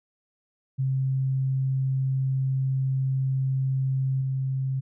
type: tone with level steps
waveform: sine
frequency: 133 Hz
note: C3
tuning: 29 cents sharp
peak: -22 / -24 dBFS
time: 0.78-4.81 s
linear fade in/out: 20 ms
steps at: 4.21 s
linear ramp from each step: 5 ms
effects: none